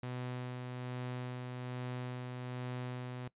sawtooth tone with tremolo, 125 Hz, B2, 21 cents sharp, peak -34 dBFS, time 0.03-3.28 s, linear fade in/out 2 ms, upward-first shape sine, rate 1.2 Hz, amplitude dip 30%, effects noise-tail reverb RT60 0.1 s tail -20 dB re dry + resampled to 8000 Hz

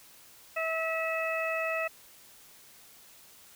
harmonic tone, 648 Hz, E5, 30 cents flat, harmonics 1 / 2 / 3 / 4, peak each -32 / -36 / -36 / -34 dBFS, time 0.56-1.88 s, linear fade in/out 10 ms, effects white hiss -55 dBFS RMS until 3.55 s

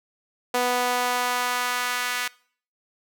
sawtooth tone with high-pass filter sweep, 246.9 Hz, B3, in tune, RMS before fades -25 dBFS, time 0.54-2.28 s, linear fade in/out 5 ms, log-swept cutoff 560 to 1700 Hz, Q 1.3, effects noise-tail reverb RT60 0.5 s tail -22 dB re dry

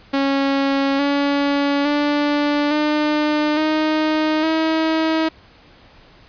sawtooth tone with pitch steps, 275.1 / 283.5 / 292.1 / 301 / 310.2 / 319.7 Hz, C#4 / C#4 / D4 / D4 / D#4 / D#4, -13 / +39 / -9 / +43 / -5 / +47 cents, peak -12 dBFS, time 0.13-5.29 s, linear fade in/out 10 ms, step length 860 ms, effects pink hiss -48 dBFS RMS until 6.28 s + resampled to 11025 Hz

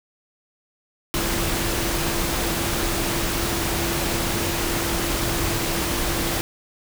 sine tone in noise, 337.8 Hz, E4, 42 cents sharp, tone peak -30 dBFS, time 1.14-6.41 s, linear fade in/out 0 ms, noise pink, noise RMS -24 dBFS, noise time 1.14-6.41 s, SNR -9 dB, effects none

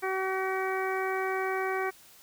harmonic tone, 379.7 Hz, F#4, 45 cents sharp, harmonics 1 / 2 / 3 / 4 / 5 / 6, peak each -31 / -34 / -36 / -37 / -38 / -39 dBFS, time 0.02-1.91 s, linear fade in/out 20 ms, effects white hiss -55 dBFS RMS until 2.22 s

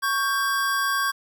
square tone pair together, 1114 / 1584.8 Hz, C#6 / G6, +8 / +18 cents, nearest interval tritone, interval 610 cents, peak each -25 / -25 dBFS, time 0.02-1.12 s, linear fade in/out 20 ms, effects 9-bit

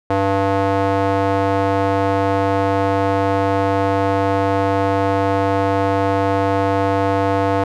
square tone with band-pass filter, 98 Hz, G2, in tune, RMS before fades -17 dBFS, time 0.1-7.64 s, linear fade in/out 5 ms, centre 690 Hz, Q 1.3, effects none

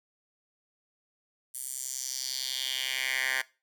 10% pulse tone with high-pass filter sweep, 130.81 Hz, C3, in tune, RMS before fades -33 dBFS, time 1.54-3.42 s, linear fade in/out 10 ms, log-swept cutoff 9700 to 1600 Hz, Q 2.8, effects noise-tail reverb RT60 0.3 s tail -20 dB re dry

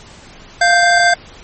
square tone pair together, 698.5 / 1568.1 Hz, F5 / G6, 0 / 0 cents, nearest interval octave + major second, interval 1400 cents, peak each -12 dBFS, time 0.61-1.14 s, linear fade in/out 5 ms, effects pink hiss -39 dBFS RMS until 1.43 s + MP3 32 kbps

